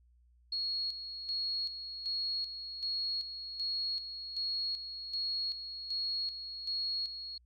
sine tone with tremolo, 4318 Hz, C#8, 46 cents flat, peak -32 dBFS, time 0.52-7.38 s, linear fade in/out 5 ms, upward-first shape square, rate 1.3 Hz, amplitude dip 60%, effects added 60 Hz sine -62 dBFS peak until 7.45 s

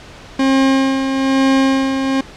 40% pulse tone with tremolo, 268.2 Hz, C4, 43 cents sharp, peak -9 dBFS, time 0.39-2.21 s, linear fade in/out 5 ms, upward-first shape sine, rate 1.1 Hz, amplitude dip 50%, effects pink hiss -37 dBFS RMS until 2.36 s + low-pass 5000 Hz 12 dB/octave

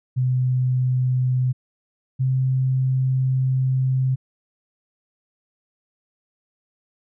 sine tone pair in turn, 127.4 / 130.53 Hz, C3 / C3, -46 / -4 cents, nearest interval unison, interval 42 cents, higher second, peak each -17 dBFS, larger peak neither, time 0.16-1.53 / 2.19-4.16 s, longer second, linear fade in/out 20 ms, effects none

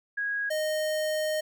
sine / square tone pair in turn, 1650 / 618.1 Hz, G#6 / D#5, -12 / -12 cents, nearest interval octave + perfect fourth, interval 1700 cents, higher first, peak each -27 dBFS, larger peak neither, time 0.17-0.5 / 0.5-1.41 s, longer second, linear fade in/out 10 ms, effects none

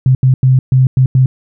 sine tone bursts at uneven times, 130 Hz, C3, 11 cents flat, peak -5 dBFS, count 6, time 0.06-0.15 / 0.23-0.34 / 0.43-0.59 / 0.72-0.87 / 0.97-1.06 / 1.15-1.26 s, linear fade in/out 2 ms, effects none

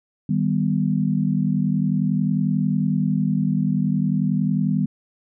sine chord, Eb augmented, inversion none, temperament equal, 155.56 / 196 / 246.9 Hz, Eb3 / G3 / B3, 0 / 0 / 0 cents, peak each -22 / -21 / -24 dBFS, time 0.29-4.86 s, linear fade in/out 5 ms, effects none

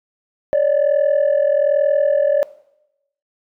sine tone pair together, 559 / 600.2 Hz, C#5 / D5, +14 / +38 cents, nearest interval minor second, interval 124 cents, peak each -14 dBFS, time 0.53-2.43 s, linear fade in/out 0 ms, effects noise-tail reverb RT60 0.8 s tail -19 dB re dry + tanh soft clip ceiling -9 dBFS

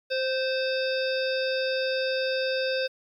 harmonic tone with a mistuned harmonic, 524 Hz, C5, 2 cents sharp, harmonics 1 / 3 / 5 / 7 / 9 / 10, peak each -26 / -33 / -35 / -36 / -37 / -40 dBFS, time 0.1-2.88 s, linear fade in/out 20 ms, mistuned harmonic 3, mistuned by -18 cents, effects 10-bit

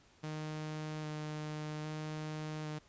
sawtooth tone with vibrato, 153.4 Hz, D#3, 24 cents flat, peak -35 dBFS, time 0.23-2.79 s, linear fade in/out 10 ms, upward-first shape square, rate 0.62 Hz, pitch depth 10 cents each way, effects pink hiss -65 dBFS RMS until 2.88 s + resampled to 16000 Hz

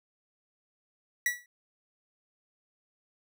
45% pulse tone with exponential decay, 1943 Hz, B6, 29 cents flat, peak -22 dBFS, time 1.26-1.46 s, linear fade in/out 2 ms, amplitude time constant 42 ms, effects none

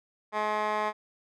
15% pulse tone with band-pass filter, 212.3 Hz, G#3, 38 cents sharp, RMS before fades -29 dBFS, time 0.32-0.93 s, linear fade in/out 50 ms, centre 1200 Hz, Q 2.3, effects none

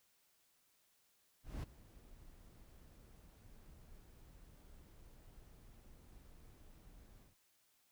brown noise with ADSR envelope, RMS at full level -41 dBFS, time 1.43-7.36 s, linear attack 200 ms, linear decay 15 ms, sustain -19 dB, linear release 130 ms, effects white hiss -75 dBFS RMS until 7.91 s

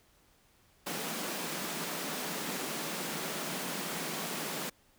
pink high-pass noise, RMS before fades -37 dBFS, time 0.86-4.7 s, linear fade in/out 10 ms, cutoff 150 Hz, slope 96 dB/octave, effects pink hiss -66 dBFS RMS until 4.98 s

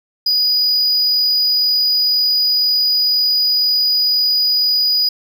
triangle tone, 4929 Hz, D#8, 17 cents flat, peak -11 dBFS, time 0.26-5.09 s, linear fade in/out 5 ms, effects none

